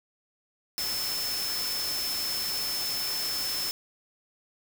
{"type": "tone in noise", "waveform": "sine", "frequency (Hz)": 5274, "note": "E8", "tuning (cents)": 0, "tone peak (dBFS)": -30, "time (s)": [0.78, 3.71], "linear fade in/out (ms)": 0, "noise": "white", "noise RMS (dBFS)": -34, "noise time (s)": [0.78, 3.71], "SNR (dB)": 1, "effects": []}